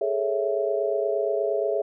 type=chord; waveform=sine; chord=A major seventh; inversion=third; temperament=equal with one note detuned; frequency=415.3 / 443.8 / 554.4 / 659.3 Hz; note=G#4 / A4 / C#5 / E5; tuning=0 / +15 / 0 / 0 cents; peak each=-26 / -31 / -28 / -27 dBFS; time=0.01-1.82 s; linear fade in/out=5 ms; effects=none